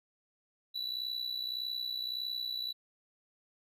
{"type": "tone with amplitude modulation", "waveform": "triangle", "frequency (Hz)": 3951, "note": "B7", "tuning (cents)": 0, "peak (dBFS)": -30, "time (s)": [0.74, 2.73], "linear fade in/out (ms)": 20, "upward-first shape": "sine", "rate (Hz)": 61.7, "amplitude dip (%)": 70, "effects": []}